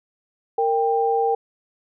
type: tone pair together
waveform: sine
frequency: 461 / 791 Hz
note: A#4 / G5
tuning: -19 / +15 cents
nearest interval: major sixth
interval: 934 cents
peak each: -20 dBFS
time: 0.58-1.35 s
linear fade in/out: 5 ms
effects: none